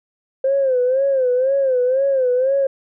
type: tone with vibrato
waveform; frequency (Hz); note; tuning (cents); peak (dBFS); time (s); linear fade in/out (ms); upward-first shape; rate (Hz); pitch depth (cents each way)
sine; 523.3; C5; 0; -13; 0.44-2.67; 5; sine; 2; 100
effects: tanh soft clip ceiling -9 dBFS